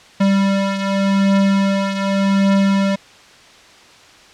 square beating tone pair, 196 / 196.86 Hz, G3 / G3, 0 / +8 cents, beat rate 0.86 Hz, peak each -15 / -21 dBFS, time 0.2-2.96 s, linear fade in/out 10 ms, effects white hiss -44 dBFS RMS until 4.33 s + low-pass 5000 Hz 12 dB/octave

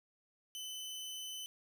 sawtooth tone, 3029 Hz, F#7, 40 cents sharp, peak -39 dBFS, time 0.55-1.46 s, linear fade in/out 0 ms, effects 11-bit

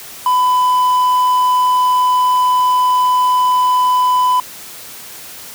triangle tone, 1001 Hz, B5, 23 cents sharp, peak -8 dBFS, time 0.26-4.4 s, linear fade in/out 2 ms, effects white hiss -33 dBFS RMS until 5.54 s + high-pass 60 Hz 12 dB/octave

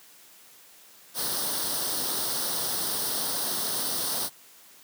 white noise with comb filter, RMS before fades -29 dBFS, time 1.14-4.3 s, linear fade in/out 50 ms, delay 0.21 ms, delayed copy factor +0.75, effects white hiss -53 dBFS RMS until 4.83 s + high-pass 150 Hz 12 dB/octave

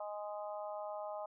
harmonic tone, 207.7 Hz, G#3, in tune, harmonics 3 / 4 / 5 / 6, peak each -42 / -45 / -50 / -52 dBFS, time 0-1.26 s, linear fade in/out 5 ms, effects none

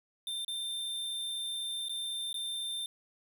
square tone with dropouts, 3588 Hz, A7, 33 cents sharp, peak -35 dBFS, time 0.27-2.86 s, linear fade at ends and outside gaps 2 ms, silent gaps 0.448-0.48 / 1.885-1.894 / 2.329-2.342 s, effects none

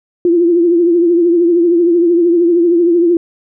sine tone with vibrato, 343.3 Hz, F4, 30 cents flat, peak -7 dBFS, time 0.25-3.17 s, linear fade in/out 2 ms, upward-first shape triangle, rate 13 Hz, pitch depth 77 cents each way, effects none

